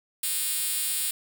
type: tone with high-pass filter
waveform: 5% pulse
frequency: 307.4 Hz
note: D#4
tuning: 21 cents flat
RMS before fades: -28 dBFS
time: 0.23-1.11 s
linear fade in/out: 5 ms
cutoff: 8100 Hz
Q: 0.56
effects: none